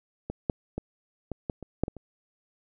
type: clicks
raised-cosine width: 2 ms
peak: -19 / -11 / -18 / -19 / -16 / -26 / -10 / -20 / -28 dBFS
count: 9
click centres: 0.3 / 0.498 / 0.78 / 1.317 / 1.498 / 1.627 / 1.836 / 1.881 / 1.967 s
effects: none